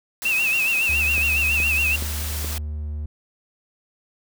white noise, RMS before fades -31 dBFS, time 0.22-2.58 s, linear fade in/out 0 ms
sine tone with vibrato, 2637 Hz, E7, in tune, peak -18 dBFS, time 0.25-1.96 s, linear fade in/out 5 ms, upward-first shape sine, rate 7.2 Hz, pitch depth 84 cents each way
triangle tone, 75.2 Hz, D2, 42 cents sharp, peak -24 dBFS, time 0.89-3.06 s, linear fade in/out 5 ms
click train, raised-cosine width 2 ms, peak -20 dBFS, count 4, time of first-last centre 1.18-2.446 s, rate 2.37 Hz
effects none

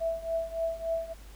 sine tone with tremolo, 659.3 Hz, E5, in tune, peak -25 dBFS, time 0-1.14 s, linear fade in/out 20 ms, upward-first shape triangle, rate 3.5 Hz, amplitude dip 90%, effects added 50 Hz sine -46 dBFS peak until 1.35 s + pink hiss -55 dBFS RMS until 1.35 s

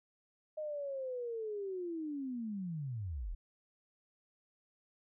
sine linear sweep, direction down, 622.3 to 32.7 Hz, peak -37 dBFS, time 0.57-3.35 s, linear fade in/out 10 ms, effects none

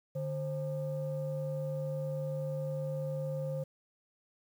sine tone pair together, 148.45 / 529 Hz, D3 / C5, +19 / +19 cents, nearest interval octave + minor seventh, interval 2200 cents, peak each -34 / -35 dBFS, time 0.15-3.64 s, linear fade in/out 10 ms, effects tanh soft clip ceiling -28 dBFS + 10-bit

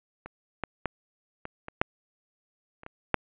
clicks, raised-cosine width 0.5 ms, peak -25 / -14 / -12 / -21 / -22 / -6 / -30 / -24 / -6 dBFS, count 9, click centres 0.26 / 0.637 / 0.857 / 1.454 / 1.684 / 1.815 / 2.834 / 2.864 / 3.143 s, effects resampled to 8000 Hz + 8-bit

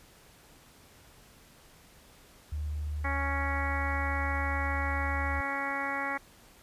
sine tone, 75 Hz, D2, 37 cents sharp, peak -31 dBFS, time 2.52-5.41 s, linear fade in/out 5 ms
harmonic tone, 277.4 Hz, C#4, 1 cent sharp, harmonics 1 / 2 / 3 / 4 / 5 / 6 / 7 / 8, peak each -41 / -41 / -37 / -38 / -39 / -40 / -36 / -39 dBFS, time 3.04-6.18 s, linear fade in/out 10 ms
effects pink hiss -57 dBFS RMS until 6.62 s + resampled to 32000 Hz

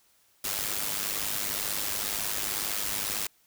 white noise with amplitude modulation, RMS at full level -28 dBFS, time 0.44-3.27 s, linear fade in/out 5 ms, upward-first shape sine, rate 102 Hz, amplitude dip 70%, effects white hiss -65 dBFS RMS until 3.46 s

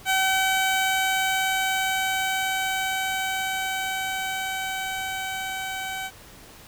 15% pulse tone with level ramp, 763 Hz, G5, 47 cents flat, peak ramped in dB -13 to -23 dBFS, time 0.05-6.11 s, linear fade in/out 50 ms, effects pink hiss -47 dBFS RMS until 6.67 s

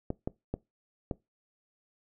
clicks, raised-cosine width 2 ms, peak -18 dBFS, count 4, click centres 0.104 / 0.275 / 0.54 / 1.112 s, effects noise-tail reverb RT60 0.2 s tail -21 dB re dry

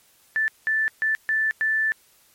sine tone bursts at uneven times, 1760 Hz, A6, in tune, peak -19 dBFS, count 5, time 0.36-0.48 / 0.67-0.88 / 1.02-1.15 / 1.29-1.51 / 1.61-1.92 s, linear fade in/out 0 ms, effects white hiss -58 dBFS RMS until 2.34 s + MP3 64 kbps

